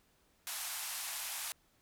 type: band-pass noise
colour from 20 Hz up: white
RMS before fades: -41 dBFS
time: 0.47-1.52 s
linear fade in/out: 0 ms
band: 670 to 14000 Hz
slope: 48 dB/octave
effects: pink hiss -71 dBFS RMS until 1.81 s